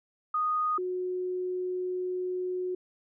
sine tone pair in turn, 1239 / 365.1 Hz, D#6 / F#4, -8 / -23 cents, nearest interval octave + major sixth, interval 2115 cents, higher first, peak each -25 / -29 dBFS, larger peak first, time 0.34-0.78 / 0.78-2.75 s, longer second, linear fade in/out 5 ms, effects none

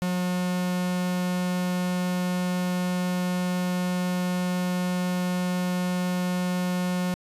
45% pulse tone, 180.4 Hz, F#3, 44 cents flat, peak -24 dBFS, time 0.02-7.14 s, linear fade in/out 0 ms, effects resampled to 32000 Hz

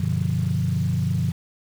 sine chord, G dominant seventh, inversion none, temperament equal with one note detuned, 96.26 / 123.47 / 146.83 / 174.61 Hz, G2 / B2 / D3 / F3, -31 / 0 / 0 / 0 cents, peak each -25 dBFS, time 0-1.32 s, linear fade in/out 5 ms, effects tanh soft clip ceiling -12 dBFS + 7-bit

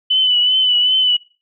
sine tone with vibrato, 2998 Hz, F#7, 22 cents sharp, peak -11 dBFS, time 0.1-1.17 s, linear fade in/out 10 ms, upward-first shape triangle, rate 2.6 Hz, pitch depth 46 cents each way, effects noise-tail reverb RT60 0.4 s tail -25 dB re dry

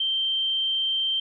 sine tone, 3136 Hz, G7, in tune, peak -22 dBFS, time 0-1.2 s, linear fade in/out 5 ms, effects none

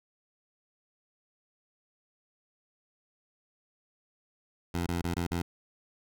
15% pulse tone with dropouts, 86.3 Hz, F2, 20 cents flat, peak -23 dBFS, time 4.74-5.42 s, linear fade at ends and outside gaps 5 ms, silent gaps 4.866-4.887 / 5.018-5.041 / 5.142-5.165 / 5.267-5.31 s, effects none

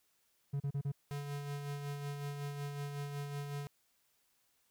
triangle tone bursts, 140.7 Hz, C#3, 26 cents sharp, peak -31 dBFS, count 4, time 0.53-0.92 s, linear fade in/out 10 ms, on 72 ms, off 34 ms
square tone with tremolo, 143.2 Hz, D3, 43 cents flat, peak -38 dBFS, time 1.11-3.67 s, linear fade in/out 0 ms, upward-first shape sine, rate 5.4 Hz, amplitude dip 40%
effects white hiss -75 dBFS RMS until 4.7 s

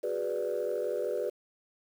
sine chord, G# half-diminished seventh, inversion third, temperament equal, 370 / 415.3 / 493.9 / 587.3 Hz, F#4 / G#4 / B4 / D5, 0 / 0 / 0 / 0 cents, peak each -36 / -34 / -32 / -34 dBFS, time 0.03-1.3 s, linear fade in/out 10 ms, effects tanh soft clip ceiling -23 dBFS + 9-bit

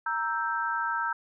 sine chord, E diminished, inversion second, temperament equal, 932.3 / 1318.5 / 1568 Hz, Bb5 / E6 / G6, 0 / 0 / 0 cents, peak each -31 dBFS, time 0.06-1.13 s, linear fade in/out 5 ms, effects none

